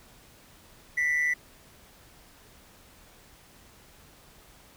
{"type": "tone with amplitude modulation", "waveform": "triangle", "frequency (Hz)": 1975.5, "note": "B6", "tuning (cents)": 0, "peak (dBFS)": -18, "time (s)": [0.97, 1.34], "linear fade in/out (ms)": 10, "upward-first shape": "sine", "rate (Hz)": 150, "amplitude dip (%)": 60, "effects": ["tanh soft clip ceiling -17 dBFS", "pink hiss -55 dBFS RMS until 4.76 s"]}